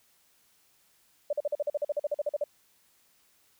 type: tone bursts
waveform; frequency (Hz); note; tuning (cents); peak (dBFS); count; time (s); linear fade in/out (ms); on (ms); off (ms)
sine; 587.3; D5; 0; -25; 16; 1.3-2.44; 5; 30; 44
effects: white hiss -66 dBFS RMS until 3.59 s